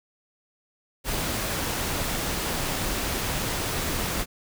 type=noise; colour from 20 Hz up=pink; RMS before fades=-28 dBFS; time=1.04-4.26 s; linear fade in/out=50 ms; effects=none